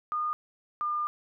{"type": "tone pair in turn", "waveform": "sine", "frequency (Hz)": [1221, 1204.9], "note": ["D#6", "D6"], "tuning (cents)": [-33, 44], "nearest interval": "unison", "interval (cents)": 23, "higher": "first", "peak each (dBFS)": -27, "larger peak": "neither", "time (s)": [[0.12, 0.33], [0.81, 1.07]], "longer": "second", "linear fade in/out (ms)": 0, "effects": []}